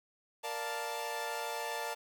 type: chord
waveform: sawtooth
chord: Bb major seventh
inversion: none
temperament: equal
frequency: 466.2 / 587.3 / 698.5 / 880 Hz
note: Bb4 / D5 / F5 / A5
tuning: 0 / 0 / 0 / 0 cents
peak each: -39 / -39 / -40 / -35 dBFS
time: 0.43-1.95 s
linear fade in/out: 20 ms
effects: 10-bit